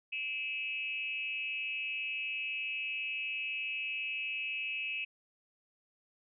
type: tone with frequency modulation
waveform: sine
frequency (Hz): 2597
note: E7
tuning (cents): -26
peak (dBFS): -34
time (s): 0.12-5.05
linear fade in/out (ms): 10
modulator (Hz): 258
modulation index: 0.72
effects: none